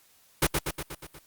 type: noise with echo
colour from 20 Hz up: pink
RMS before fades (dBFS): -22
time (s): 0.42-0.47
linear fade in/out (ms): 5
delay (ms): 120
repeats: 6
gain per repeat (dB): -4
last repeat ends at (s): 1.19
effects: white hiss -61 dBFS RMS until 1.26 s + Opus 48 kbps